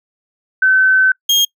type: tone pair in turn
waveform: sine / 35% pulse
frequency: 1528 / 3238 Hz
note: G6 / G#7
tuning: -45 / -45 cents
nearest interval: octave + minor second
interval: 1300 cents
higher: second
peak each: -8 dBFS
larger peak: neither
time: 0.62-1.12 / 1.29-1.45 s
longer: first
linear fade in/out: 5 ms
effects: noise-tail reverb RT60 0.1 s tail -25 dB re dry